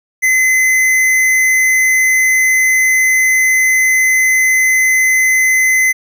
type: tone with hard clipping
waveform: sine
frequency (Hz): 2042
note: C7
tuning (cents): -43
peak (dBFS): -10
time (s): 0.22-5.93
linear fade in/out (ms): 20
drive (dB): 15
effects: none